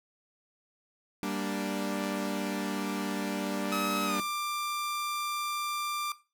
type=chord; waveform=sawtooth; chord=G minor; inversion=none; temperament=equal; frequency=196 / 233.1 / 293.7 Hz; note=G3 / Bb3 / D4; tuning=0 / 0 / 0 cents; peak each=-31 / -33 / -30 dBFS; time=1.23-4.2 s; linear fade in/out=0 ms
type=tone with pitch glide; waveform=sawtooth; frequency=1278 to 1185.5 Hz; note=D#6 to D6; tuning=+46 to +16 cents; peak=-27 dBFS; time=3.72-6.12 s; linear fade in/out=2 ms; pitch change=-130 cents; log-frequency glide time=4.05-4.2 s
effects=noise-tail reverb RT60 0.3 s tail -17 dB re dry